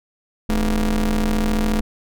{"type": "ring-modulated tone", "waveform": "40% pulse", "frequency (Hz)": 93.9, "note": "F#2", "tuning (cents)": 26, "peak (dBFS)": -13, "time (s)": [0.49, 1.81], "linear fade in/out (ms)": 5, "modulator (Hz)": 121, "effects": []}